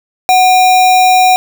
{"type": "tone with sample-and-hold", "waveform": "sine", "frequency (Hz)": 740, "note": "F#5", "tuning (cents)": 0, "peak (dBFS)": -4, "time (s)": [0.29, 1.36], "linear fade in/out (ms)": 0, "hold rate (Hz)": 3150, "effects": []}